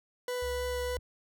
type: tone with vibrato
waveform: 40% pulse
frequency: 494.2 Hz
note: B4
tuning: 1 cent sharp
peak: -31 dBFS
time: 0.28-0.97 s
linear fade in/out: 2 ms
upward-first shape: triangle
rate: 3.3 Hz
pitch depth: 8 cents each way
type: tone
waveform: sine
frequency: 66.1 Hz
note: C2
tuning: 18 cents sharp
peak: -38 dBFS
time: 0.42-0.99 s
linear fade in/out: 5 ms
effects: none